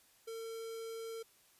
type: tone with notch filter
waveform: square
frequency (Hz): 452.8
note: A4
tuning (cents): +50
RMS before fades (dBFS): -44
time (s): 0.27-1.23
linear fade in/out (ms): 10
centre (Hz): 1800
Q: 1.3
effects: white hiss -67 dBFS RMS until 1.59 s + resampled to 32000 Hz